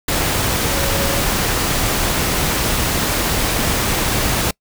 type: tone in noise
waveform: sine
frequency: 554.4 Hz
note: C#5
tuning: in tune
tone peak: -24 dBFS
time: 0.71-1.21 s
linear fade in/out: 5 ms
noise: pink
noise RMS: -18 dBFS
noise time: 0.08-4.51 s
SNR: -9 dB
effects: noise-tail reverb RT60 0.1 s tail -26 dB re dry